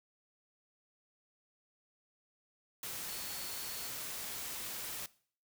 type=tone in noise; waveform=sine; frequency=4396 Hz; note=C#8; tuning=15 cents flat; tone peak=-50 dBFS; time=3.08-3.89 s; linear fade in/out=2 ms; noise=white; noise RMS=-42 dBFS; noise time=2.83-5.06 s; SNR=-11 dB; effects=noise-tail reverb RT60 0.5 s tail -20 dB re dry